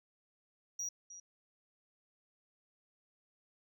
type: tone with echo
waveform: sine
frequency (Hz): 5760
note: F#8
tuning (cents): -47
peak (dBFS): -34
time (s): 0.79-0.89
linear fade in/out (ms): 5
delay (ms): 310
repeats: 1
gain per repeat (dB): -14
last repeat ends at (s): 1.2
effects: tanh soft clip ceiling -35 dBFS